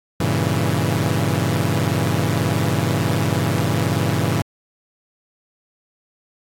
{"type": "chord", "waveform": "sawtooth", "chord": "G diminished seventh", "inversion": "none", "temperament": "equal", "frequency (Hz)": [98, 116.54, 138.59, 164.81], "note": ["G2", "Bb2", "Db3", "Fb3"], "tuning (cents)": [0, 0, 0, 0], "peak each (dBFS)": -19, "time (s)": [0.2, 4.42], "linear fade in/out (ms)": 5, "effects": ["AAC 64 kbps"]}